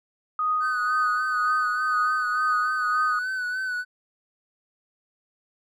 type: tone with tremolo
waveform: sine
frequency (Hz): 1244.5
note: D#6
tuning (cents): 0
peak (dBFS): -20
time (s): 0.39-3.19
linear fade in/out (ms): 2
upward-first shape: triangle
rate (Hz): 2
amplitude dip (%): 55
type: tone with vibrato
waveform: triangle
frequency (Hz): 1501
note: F#6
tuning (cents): +24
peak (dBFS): -24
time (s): 0.6-3.85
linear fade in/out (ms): 50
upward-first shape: sine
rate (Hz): 3.4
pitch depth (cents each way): 40
effects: none